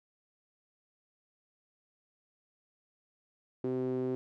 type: tone with band-pass filter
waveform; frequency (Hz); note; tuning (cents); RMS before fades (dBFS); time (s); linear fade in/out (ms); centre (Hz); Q
sawtooth; 128.2; C3; -35; -33; 3.64-4.15; 0; 340; 5.5
effects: none